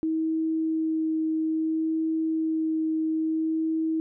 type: tone with vibrato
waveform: sine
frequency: 318.7 Hz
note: D#4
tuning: 42 cents sharp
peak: -23 dBFS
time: 0.03-4 s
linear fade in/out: 0 ms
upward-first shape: sine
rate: 0.6 Hz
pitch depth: 9 cents each way
effects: none